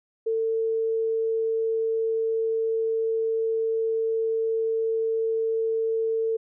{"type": "tone", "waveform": "sine", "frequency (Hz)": 448.6, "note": "A4", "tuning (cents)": 34, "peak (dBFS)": -22, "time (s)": [0.26, 6.37], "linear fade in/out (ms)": 10, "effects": []}